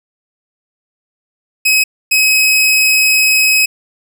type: tone pair in turn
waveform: sawtooth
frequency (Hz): 2546 / 2546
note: D#7 / D#7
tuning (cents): +39 / +39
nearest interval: unison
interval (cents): 0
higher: neither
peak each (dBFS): -5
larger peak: neither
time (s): 1.65-1.84 / 2.11-3.66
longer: second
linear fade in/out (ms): 10
effects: none